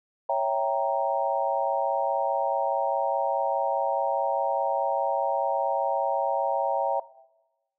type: chord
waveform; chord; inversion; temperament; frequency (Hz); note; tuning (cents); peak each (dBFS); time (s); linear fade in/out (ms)
sine; C# diminished seventh; none; equal; 554.4 / 659.3 / 784 / 932.3; C#5 / E5 / G5 / Bb5; 0 / 0 / 0 / 0; -28; 0.29-7; 5
effects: noise-tail reverb RT60 1.0 s tail -19 dB re dry